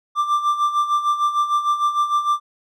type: tone with tremolo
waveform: triangle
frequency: 1181 Hz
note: D6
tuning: 9 cents sharp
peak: -12 dBFS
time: 0.15-2.4 s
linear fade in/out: 50 ms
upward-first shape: sine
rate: 6.6 Hz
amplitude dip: 70%
effects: none